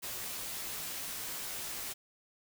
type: noise with comb filter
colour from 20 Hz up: white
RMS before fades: -40 dBFS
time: 0.02-1.94 s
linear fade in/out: 20 ms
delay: 15 ms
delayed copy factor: -0.5
effects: none